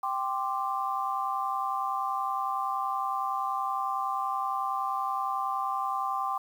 sine chord, G suspended fourth, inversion none, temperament just, 784 / 1045.3 / 1176 Hz, G5 / C6 / D6, 0 / -2 / +2 cents, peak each -32 dBFS, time 0.03-6.38 s, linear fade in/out 5 ms, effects 9-bit

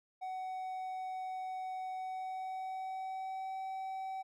triangle tone with pitch glide, 749 to 764.3 Hz, F#5 to G5, +21 to -44 cents, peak -36 dBFS, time 0.21-4.23 s, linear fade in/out 20 ms, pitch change +35 cents, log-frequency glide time 1.97-3.58 s, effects none

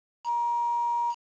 sine tone with quantisation, 948 Hz, A#5, 29 cents sharp, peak -24 dBFS, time 0.24-1.15 s, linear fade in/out 50 ms, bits 7, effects resampled to 16000 Hz

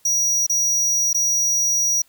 square tone with dropouts, 5780 Hz, F#8, 41 cents flat, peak -17 dBFS, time 0.05-2.02 s, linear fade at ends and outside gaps 5 ms, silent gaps 0.466-0.496 / 1.131-1.145 s, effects white hiss -58 dBFS RMS until 2.08 s

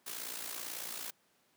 white noise with amplitude modulation, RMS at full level -39 dBFS, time 0.06-1.11 s, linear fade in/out 10 ms, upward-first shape sine, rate 58.1 Hz, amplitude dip 65%, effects pink hiss -71 dBFS RMS until 1.56 s + high-pass 200 Hz 12 dB/octave

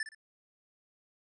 square tone with echo, 1760 Hz, A6, in tune, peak -32 dBFS, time 0-0.03 s, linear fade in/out 2 ms, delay 59 ms, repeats 2, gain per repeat -11 dB, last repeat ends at 0.148 s, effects resampled to 24000 Hz

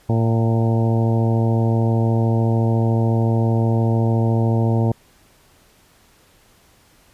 harmonic tone with a mistuned harmonic, 114.2 Hz, A#2, 35 cents flat, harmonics 1 / 2 / 3 / 4 / 5 / 6 / 7 / 8, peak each -16 / -22 / -26 / -28 / -30 / -32 / -33 / -34 dBFS, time 0.09-4.92 s, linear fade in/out 5 ms, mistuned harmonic 7, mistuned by -38 cents, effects pink hiss -54 dBFS RMS until 7.13 s + resampled to 32000 Hz

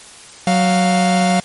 45% pulse tone pair together, 185.41 / 700 Hz, F#3 / F5, +4 / +4 cents, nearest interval octave + major seventh, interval 2300 cents, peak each -14 / -16 dBFS, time 0.47-1.4 s, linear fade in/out 2 ms, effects white hiss -39 dBFS RMS until 1.44 s + MP3 48 kbps

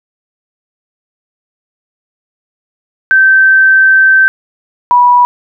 sine tone pair in turn, 1551 / 977.1 Hz, G6 / B5, -19 / -19 cents, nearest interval minor sixth, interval 800 cents, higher first, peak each -3 dBFS, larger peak neither, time 3.11-4.28 / 4.91-5.25 s, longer first, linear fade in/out 0 ms, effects none

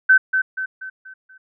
sine tone with echo, 1531 Hz, G6, 41 cents flat, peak -8 dBFS, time 0.09-0.18 s, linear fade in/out 10 ms, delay 240 ms, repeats 5, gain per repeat -7 dB, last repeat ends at 1.38 s, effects none

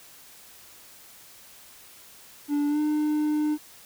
triangle tone with pitch glide, 290.9 to 301.9 Hz, D4 to D4, -16 to +48 cents, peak -20 dBFS, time 2.48-3.58 s, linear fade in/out 50 ms, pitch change +64 cents, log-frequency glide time 2.68-2.8 s, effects white hiss -50 dBFS RMS until 3.85 s

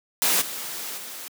white noise with level steps, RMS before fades -21 / -33 / -37 dBFS, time 0.22-1.28 s, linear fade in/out 0 ms, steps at 0.41 / 0.97 s, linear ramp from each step 10 ms, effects high-pass 200 Hz 12 dB/octave

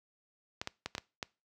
clicks, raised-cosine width 0.2 ms, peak -18 dBFS, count 6, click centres 0.615 / 0.674 / 0.86 / 0.951 / 0.981 / 1.228 s, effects noise-tail reverb RT60 0.3 s tail -23 dB re dry + high-pass 60 Hz 12 dB/octave

